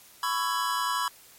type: chord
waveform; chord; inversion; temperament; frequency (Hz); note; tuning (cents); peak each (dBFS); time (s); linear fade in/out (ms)
square; C# minor seventh; third; just; 997.9 / 1108.7 / 1330.5 / 1663.1; B5 / C#6 / E6 / G#6; +18 / 0 / +16 / +2; -30 / -31 / -35 / -36; 0.23-1.08; 2
effects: white hiss -53 dBFS RMS until 1.38 s + MP3 64 kbps